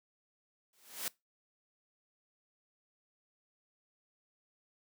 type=noise with exponential growth; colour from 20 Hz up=white; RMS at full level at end=-34 dBFS; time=0.73-1.08 s; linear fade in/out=2 ms; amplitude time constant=75 ms; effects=noise-tail reverb RT60 0.2 s tail -22 dB re dry + high-pass 200 Hz 12 dB/octave